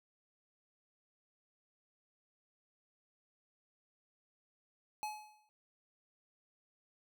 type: tone with exponential decay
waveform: square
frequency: 850 Hz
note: G#5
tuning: 40 cents sharp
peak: -36 dBFS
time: 5.03-5.49 s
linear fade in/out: 0 ms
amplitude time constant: 100 ms
effects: none